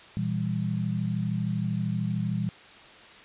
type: chord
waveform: sine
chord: E diminished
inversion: second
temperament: just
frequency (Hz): 118.67 / 164.81 / 197.78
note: Bb2 / E3 / G3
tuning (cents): +31 / 0 / +16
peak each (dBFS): -30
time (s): 0.17-2.49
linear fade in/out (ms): 0
effects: white hiss -49 dBFS RMS until 3.24 s + resampled to 8000 Hz